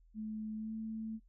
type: tone with pitch glide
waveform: sine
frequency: 216.3 to 220.7 Hz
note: A3 to A3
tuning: -29 to +5 cents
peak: -38 dBFS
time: 0.14-1.2 s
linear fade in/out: 50 ms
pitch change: +34 cents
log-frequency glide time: 0.56-0.73 s
effects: noise-tail reverb RT60 0.1 s tail -24 dB re dry + added 41 Hz sine -61 dBFS peak until 1.28 s